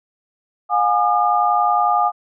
sine tone cluster, 715 / 826 / 1210 Hz, F5 / G#5 / D#6, +41 / -10 / -49 cents, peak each -18 dBFS, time 0.69-2.12 s, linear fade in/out 50 ms, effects none

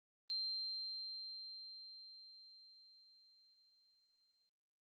sine tone with exponential decay, 4153 Hz, C8, 14 cents flat, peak -37 dBFS, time 0.3-4.49 s, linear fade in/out 0 ms, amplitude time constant 910 ms, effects Opus 24 kbps

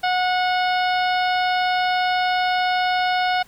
harmonic tone with a mistuned harmonic, 731 Hz, F#5, 21 cents flat, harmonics 1 / 2 / 3 / 4 / 5 / 6 / 7, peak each -19 / -25 / -29 / -31 / -33 / -35 / -36 dBFS, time 0.03-3.43 s, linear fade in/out 10 ms, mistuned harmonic 6, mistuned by -16 cents, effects pink hiss -51 dBFS RMS until 3.47 s

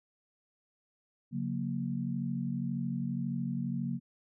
sine chord, F# major, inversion second, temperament equal with one note detuned, 138.59 / 180.46 / 233.1 Hz, C#3 / F#3 / A#3, 0 / -43 / 0 cents, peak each -36 / -36 / -35 dBFS, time 1.31-4 s, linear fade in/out 50 ms, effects none

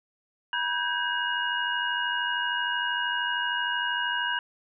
sine tone cluster, 967 / 1540 / 1633 / 2871 Hz, B5 / G6 / G#6 / F7, -37 / -31 / -30 / +47 cents, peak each -31 dBFS, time 0.53-4.39 s, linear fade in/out 2 ms, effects none

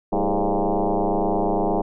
sine tone with frequency modulation, 189.7 Hz, F#3, 43 cents sharp, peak -18 dBFS, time 0.12-1.82 s, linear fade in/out 10 ms, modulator 102 Hz, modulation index 6.7, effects none

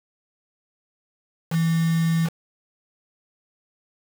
sine tone with quantisation, 164.5 Hz, E3, 3 cents flat, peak -18 dBFS, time 1.5-2.3 s, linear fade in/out 50 ms, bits 5, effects none

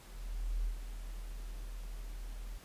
sine tone with ADSR envelope, 40.19 Hz, E1, 43 cents flat, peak -30 dBFS, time 0.02-2.58 s, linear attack 630 ms, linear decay 110 ms, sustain -10 dB, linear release 8 ms, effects pink hiss -57 dBFS RMS until 2.64 s + resampled to 32000 Hz

